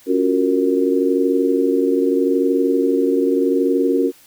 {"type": "chord", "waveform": "sine", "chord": "Gb major seventh", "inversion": "second", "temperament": "equal with one note detuned", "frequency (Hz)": [277.2, 349.2, 370, 462.7], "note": ["Db4", "F4", "Gb4", "Bb4"], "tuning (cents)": [0, 0, 0, -13], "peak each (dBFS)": [-18, -23, -19, -19], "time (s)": [0.06, 4.12], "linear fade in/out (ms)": 50, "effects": ["white hiss -49 dBFS RMS until 4.26 s"]}